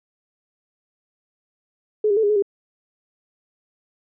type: tone with pitch steps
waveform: sine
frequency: 425.7 / 402.3 / 442.7 / 409.1 / 423.8 / 399.4 Hz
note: G#4 / G4 / A4 / G#4 / G#4 / G4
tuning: +43 / +45 / +11 / -26 / +35 / +32 cents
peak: -15 dBFS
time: 2.04-2.424 s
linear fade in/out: 5 ms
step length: 64 ms
effects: none